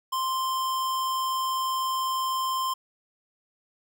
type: tone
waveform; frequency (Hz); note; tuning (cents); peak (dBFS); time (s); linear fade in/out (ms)
square; 1046; C6; -1; -26; 0.12-2.74; 10
effects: none